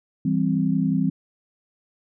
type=chord; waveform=sine; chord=C major; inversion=first; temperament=equal; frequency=164.81 / 196 / 261.6 Hz; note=E3 / G3 / C4; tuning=0 / 0 / 0 cents; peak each=-23 dBFS; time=0.25-1.1 s; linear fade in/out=5 ms; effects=none